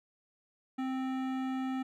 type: tone with hard clipping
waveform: sine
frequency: 261.6 Hz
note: C4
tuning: in tune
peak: -34 dBFS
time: 0.78-1.83 s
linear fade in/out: 10 ms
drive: 16 dB
effects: none